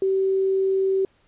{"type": "tone with quantisation", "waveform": "sine", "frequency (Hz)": 384.3, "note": "G4", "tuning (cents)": -34, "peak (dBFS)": -18, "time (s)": [0.02, 1.05], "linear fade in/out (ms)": 2, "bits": 8, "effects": ["pink hiss -62 dBFS RMS until 1.27 s", "resampled to 8000 Hz"]}